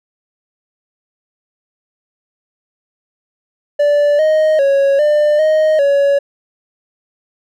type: tone with pitch steps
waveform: triangle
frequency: 583 / 623 / 553 / 597 / 623 / 562 Hz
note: D5 / D#5 / C#5 / D5 / D#5 / C#5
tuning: -13 / +2 / -4 / +28 / +2 / +24 cents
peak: -7 dBFS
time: 3.79-6.19 s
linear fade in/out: 10 ms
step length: 400 ms
effects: none